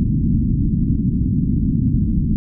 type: low-pass noise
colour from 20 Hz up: white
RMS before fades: -17 dBFS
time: 0-2.36 s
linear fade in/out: 0 ms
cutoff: 260 Hz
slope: 48 dB/octave
effects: none